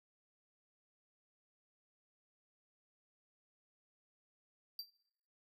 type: tone with exponential decay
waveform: square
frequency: 4699 Hz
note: D8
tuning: in tune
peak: -38 dBFS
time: 4.79-4.9 s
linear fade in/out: 2 ms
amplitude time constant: 22 ms
effects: noise-tail reverb RT60 0.8 s tail -22 dB re dry